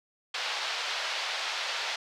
white band-pass noise, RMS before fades -33 dBFS, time 0.34-1.96 s, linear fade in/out 5 ms, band 570 to 4600 Hz, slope 24 dB/octave, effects none

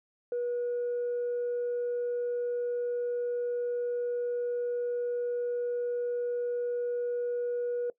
sine tone, 483.9 Hz, B4, 35 cents flat, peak -27 dBFS, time 0.32-7.9 s, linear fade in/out 2 ms, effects noise-tail reverb RT60 0.1 s tail -20 dB re dry + tanh soft clip ceiling -26 dBFS

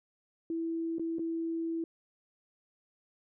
sine tone with dropouts, 329.6 Hz, E4, in tune, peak -31 dBFS, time 0.5-1.84 s, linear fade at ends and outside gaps 2 ms, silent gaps 0.984-0.995 / 1.185-1.193 s, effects none

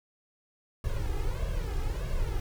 brown noise with flanger, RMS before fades -30 dBFS, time 0.84-2.4 s, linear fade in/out 2 ms, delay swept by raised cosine 1.8 to 2.46 ms, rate 1.6 Hz, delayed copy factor +0.95, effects none

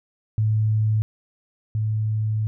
sine tone pair in turn, 108.4 / 108.4 Hz, A2 / A2, -25 / -25 cents, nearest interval unison, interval 0 cents, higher neither, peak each -17 / -20 dBFS, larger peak first, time 0.38-1.02 / 1.75-2.47 s, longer second, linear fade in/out 0 ms, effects none

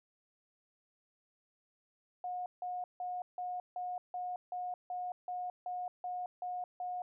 sine tone bursts, 722 Hz, F#5, 43 cents flat, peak -36 dBFS, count 13, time 2.24-7.02 s, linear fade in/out 2 ms, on 220 ms, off 160 ms, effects none

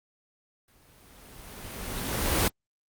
pink noise with exponential growth, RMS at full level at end -22 dBFS, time 0.68-2.48 s, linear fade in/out 2 ms, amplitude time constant 390 ms, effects Opus 24 kbps

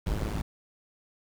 brown noise with amplitude modulation, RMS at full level -27 dBFS, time 0.06-0.42 s, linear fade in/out 10 ms, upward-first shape sine, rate 106 Hz, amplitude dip 80%, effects none

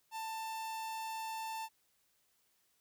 45% pulse tone, 889 Hz, A5, 18 cents sharp, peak -39 dBFS, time 0.11-1.69 s, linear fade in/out 50 ms, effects white hiss -75 dBFS RMS until 2.8 s

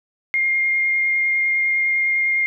sine tone with vibrato, 2123 Hz, C7, 25 cents sharp, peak -16 dBFS, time 0.34-2.46 s, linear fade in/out 0 ms, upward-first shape sine, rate 9.9 Hz, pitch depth 8 cents each way, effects none

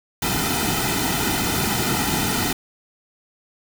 pink noise with comb filter, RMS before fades -22 dBFS, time 0.22-2.53 s, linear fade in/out 5 ms, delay 1.8 ms, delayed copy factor -0.8, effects none

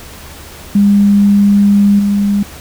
sine tone with level steps, 202.3 Hz, G#3, 45 cents flat, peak -5 / -9 dBFS, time 0.75-2.43 s, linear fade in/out 5 ms, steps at 1.99 s, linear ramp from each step 5 ms, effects added 75 Hz sine -36 dBFS peak until 2.6 s + pink hiss -33 dBFS RMS until 2.6 s

